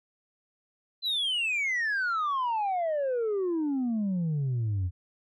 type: exponential sweep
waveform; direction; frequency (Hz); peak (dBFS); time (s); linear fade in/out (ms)
sine; down; 4083 to 86; -23; 1.02-4.91; 50
effects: tanh soft clip ceiling -24 dBFS + MP3 64 kbps